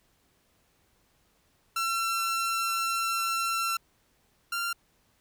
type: tone pair in turn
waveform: sawtooth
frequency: 1351 / 1384.2 Hz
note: E6 / F6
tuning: +42 / -16 cents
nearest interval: unison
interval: 42 cents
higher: second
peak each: -23 / -25 dBFS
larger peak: first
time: 1.76-3.77 / 4.52-4.73 s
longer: first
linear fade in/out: 5 ms
effects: pink hiss -68 dBFS RMS until 5.2 s